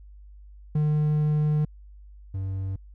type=tone pair in turn; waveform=triangle; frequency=151 / 96 Hz; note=D3 / G2; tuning=+48 / -36 cents; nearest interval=minor sixth; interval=784 cents; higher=first; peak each=-18 / -25 dBFS; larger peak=first; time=0.75-1.65 / 2.34-2.76 s; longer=first; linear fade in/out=5 ms; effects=added 50 Hz sine -44 dBFS peak until 2.94 s